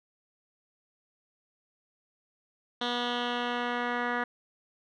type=tone with low-pass filter sweep; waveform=10% pulse; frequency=242.4 Hz; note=B3; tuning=32 cents flat; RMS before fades=-31 dBFS; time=2.81-4.24 s; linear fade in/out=5 ms; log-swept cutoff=3600 to 1900 Hz; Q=3.4; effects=none